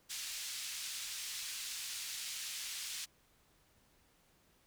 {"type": "band-pass noise", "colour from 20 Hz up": "white", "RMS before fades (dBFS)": -43, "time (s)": [0.09, 3.06], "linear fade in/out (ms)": 20, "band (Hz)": [2500, 7100], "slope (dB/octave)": 12, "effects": ["pink hiss -70 dBFS RMS until 4.66 s"]}